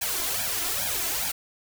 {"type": "noise with flanger", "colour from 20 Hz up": "white", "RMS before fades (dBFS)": -28, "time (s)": [0.01, 1.32], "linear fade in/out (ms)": 10, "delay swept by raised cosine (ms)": [1.2, 3], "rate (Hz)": 2.4, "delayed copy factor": 0.85, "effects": []}